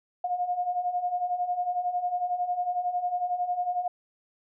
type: beating tone pair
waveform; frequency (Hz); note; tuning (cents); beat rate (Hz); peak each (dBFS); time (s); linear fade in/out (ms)
sine; 708 / 719; F5 / F#5; +23 / -50; 11; -32 / -27; 0.24-3.88; 5
effects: none

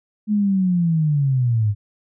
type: linear sweep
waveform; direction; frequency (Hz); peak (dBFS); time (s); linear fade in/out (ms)
sine; down; 214.1 to 100; -15; 0.27-1.75; 50
effects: none

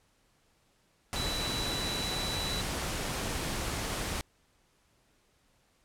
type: tone in noise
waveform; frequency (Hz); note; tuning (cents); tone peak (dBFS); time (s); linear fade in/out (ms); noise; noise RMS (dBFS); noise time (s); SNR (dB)
sine; 3951; B7; 0; -35; 1.16-2.61; 0; pink; -34; 1.13-4.21; -4
effects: pink hiss -69 dBFS RMS until 5.84 s + low-pass 11000 Hz 12 dB/octave

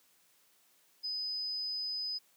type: tone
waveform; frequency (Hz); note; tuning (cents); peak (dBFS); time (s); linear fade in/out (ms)
sine; 5010; D#8; +11; -34; 1.03-2.19; 20
effects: white hiss -68 dBFS RMS until 2.36 s + high-pass 150 Hz 12 dB/octave

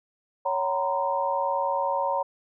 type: tone cluster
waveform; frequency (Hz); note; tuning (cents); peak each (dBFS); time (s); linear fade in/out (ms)
sine; 557 / 756 / 935 / 1015; C#5 / F#5 / A#5 / B5; +8 / +37 / +5 / +47; -28 / -33 / -26 / -32; 0.45-2.23; 10
effects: none

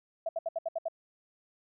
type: tone bursts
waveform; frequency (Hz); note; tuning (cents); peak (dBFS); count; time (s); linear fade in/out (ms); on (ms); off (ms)
sine; 659.3; E5; 0; -29; 7; 0.26-0.884; 5; 30; 69
effects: none

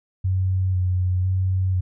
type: tone with vibrato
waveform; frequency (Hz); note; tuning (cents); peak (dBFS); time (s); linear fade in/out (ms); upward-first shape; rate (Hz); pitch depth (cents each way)
sine; 92.5; F#2; 0; -18; 0.24-1.81; 10; square; 1; 21
effects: none

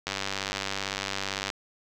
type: click train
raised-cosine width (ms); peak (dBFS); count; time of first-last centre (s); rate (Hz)
0.2; -12; 141; 0.07-1.501; 97.8
effects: none

